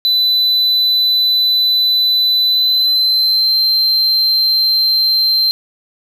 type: tone with pitch glide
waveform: triangle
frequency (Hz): 4000 to 4129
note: B7 to C8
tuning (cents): +21 to -24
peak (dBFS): -9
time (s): 0.05-5.51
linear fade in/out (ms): 0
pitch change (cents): +55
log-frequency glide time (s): 2.48-3.57
effects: none